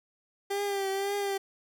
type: tone with vibrato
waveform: 30% pulse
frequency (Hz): 396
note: G4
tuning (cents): +18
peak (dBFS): -26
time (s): 0.5-1.38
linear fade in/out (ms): 10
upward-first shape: triangle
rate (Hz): 1.9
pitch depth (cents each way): 49
effects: none